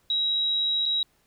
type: tone with dropouts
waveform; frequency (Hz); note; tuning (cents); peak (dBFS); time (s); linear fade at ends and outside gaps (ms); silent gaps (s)
sine; 3849; B7; -45; -22; 0.1-1.03; 2; 0.856-0.86
effects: pink hiss -66 dBFS RMS until 1.26 s